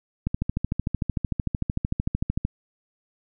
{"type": "click train", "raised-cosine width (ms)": 5, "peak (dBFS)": -11, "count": 30, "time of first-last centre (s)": [0.27, 2.45], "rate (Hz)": 13.3, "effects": []}